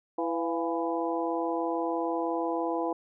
harmonic tone with a mistuned harmonic, 166.1 Hz, E3, 13 cents sharp, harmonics 2 / 3 / 4 / 5 / 6, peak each -31 / -33 / -34 / -35 / -36 dBFS, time 0.18-2.93 s, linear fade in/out 5 ms, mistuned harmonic 4, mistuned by +59 cents, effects none

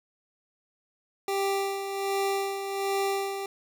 25% pulse tone with tremolo, 393.3 Hz, G4, 6 cents sharp, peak -21 dBFS, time 1.28-3.46 s, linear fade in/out 2 ms, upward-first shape sine, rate 1.3 Hz, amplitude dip 55%, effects none

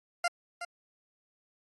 20% pulse tone with echo, 696 Hz, F5, 6 cents flat, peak -21 dBFS, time 0.24-0.28 s, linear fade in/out 5 ms, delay 370 ms, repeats 1, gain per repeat -10 dB, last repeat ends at 0.65 s, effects AAC 32 kbps

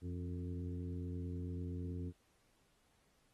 harmonic tone with a mistuned harmonic, 89.1 Hz, F2, 35 cents sharp, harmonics 1 / 2 / 3 / 4 / 5, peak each -41 / -47 / -47 / -53 / -55 dBFS, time 0.01-2.13 s, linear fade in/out 50 ms, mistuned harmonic 2, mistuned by -61 cents, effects pink hiss -75 dBFS RMS until 3.33 s + AAC 32 kbps

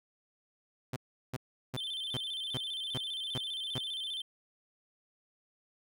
sawtooth tone bursts, 127.9 Hz, C3, 39 cents flat, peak -30 dBFS, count 8, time 0.93-3.784 s, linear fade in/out 5 ms, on 33 ms, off 370 ms
triangle tone with vibrato, 3322 Hz, G#7, in tune, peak -34 dBFS, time 1.77-4.22 s, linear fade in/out 5 ms, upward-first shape square, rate 15 Hz, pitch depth 100 cents each way
effects none

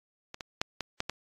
clicks, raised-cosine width 0.2 ms, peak -23 / -20 / -10 / -15 / -12 / -15 dBFS, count 6, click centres 0.344 / 0.408 / 0.615 / 0.807 / 1.004 / 1.096 s, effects AAC 32 kbps

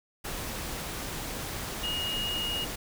sine tone in noise, 2866 Hz, F7, 44 cents sharp, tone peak -30 dBFS, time 1.83-2.65 s, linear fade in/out 10 ms, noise pink, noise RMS -36 dBFS, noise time 0.24-2.76 s, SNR +3 dB, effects none

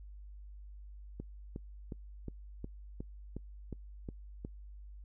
click train, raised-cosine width 3 ms, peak -28 dBFS, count 10, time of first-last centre 1.2-4.449 s, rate 2.77 Hz, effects noise-tail reverb RT60 0.1 s tail -25 dB re dry + added 50 Hz sine -47 dBFS peak until 5.04 s

